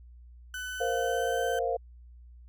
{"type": "tone with pitch glide", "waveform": "35% pulse", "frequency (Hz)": [1502, 1540.7], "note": ["F#6", "G6"], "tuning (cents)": [26, -30], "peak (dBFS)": -33, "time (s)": [0.54, 1.59], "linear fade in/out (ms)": 2, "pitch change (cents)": 44, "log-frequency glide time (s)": [0.67, 1.42]}
{"type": "chord", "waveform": "sine", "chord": "Bb suspended second", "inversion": "none", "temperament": "equal", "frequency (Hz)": [466.2, 523.3, 698.5], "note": ["Bb4", "C5", "F5"], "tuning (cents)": [0, 0, 0], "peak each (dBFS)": -31, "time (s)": [0.8, 1.77], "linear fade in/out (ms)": 10}
{"effects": ["added 60 Hz sine -48 dBFS peak until 2.48 s"]}